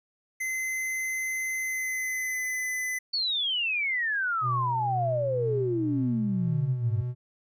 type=tone with pitch glide; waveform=square; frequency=2054 to 2015 Hz; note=C7 to B6; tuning=-33 to +34 cents; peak=-29 dBFS; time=0.4-2.99 s; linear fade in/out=10 ms; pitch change=-33 cents; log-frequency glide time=1.57-2.7 s
type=exponential sweep; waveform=sine; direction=down; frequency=4533 to 98 Hz; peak=-25 dBFS; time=3.13-7.02 s; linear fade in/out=10 ms
type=tone with tremolo; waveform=triangle; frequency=123.47 Hz; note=B2; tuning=in tune; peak=-26 dBFS; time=4.41-7.15 s; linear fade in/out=50 ms; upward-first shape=sine; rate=2 Hz; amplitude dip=35%
effects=none